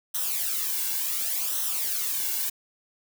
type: noise with flanger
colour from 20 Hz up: blue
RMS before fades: -28 dBFS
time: 0.14-2.5 s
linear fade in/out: 10 ms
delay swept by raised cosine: 0.42 to 1.62 ms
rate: 0.69 Hz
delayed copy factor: -0.7
effects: none